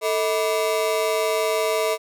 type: ring-modulated tone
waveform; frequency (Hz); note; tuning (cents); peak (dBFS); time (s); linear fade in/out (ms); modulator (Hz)
35% pulse; 540; C#5; -45; -15; 0.01-1.98; 50; 97.1
effects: none